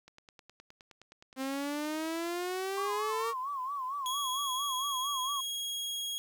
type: click train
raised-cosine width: 0.2 ms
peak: -35 dBFS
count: 22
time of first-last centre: 0.08-2.265 s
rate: 9.61 Hz
type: exponential sweep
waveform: sawtooth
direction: up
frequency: 261.6 to 466 Hz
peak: -29 dBFS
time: 1.36-3.34 s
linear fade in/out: 50 ms
type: tone with vibrato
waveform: sine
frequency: 1080 Hz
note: C#6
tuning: 45 cents flat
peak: -33 dBFS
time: 2.77-5.41 s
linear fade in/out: 10 ms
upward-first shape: sine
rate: 4.4 Hz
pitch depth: 120 cents each way
type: tone with pitch glide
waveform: sawtooth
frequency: 3322 to 3293 Hz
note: G#7 to G#7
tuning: 0 to -15 cents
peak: -31 dBFS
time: 4.06-6.18 s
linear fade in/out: 0 ms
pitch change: -15 cents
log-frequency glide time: 4.47-5.34 s
effects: 10-bit